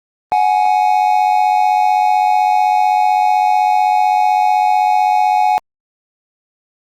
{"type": "tone pair together", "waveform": "triangle", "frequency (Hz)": [740, 835.8], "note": ["F#5", "G#5"], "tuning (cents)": [0, 11], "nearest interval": "major second", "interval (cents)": 211, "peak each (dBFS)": -11, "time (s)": [0.32, 5.58], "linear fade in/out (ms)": 0, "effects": ["Opus 32 kbps"]}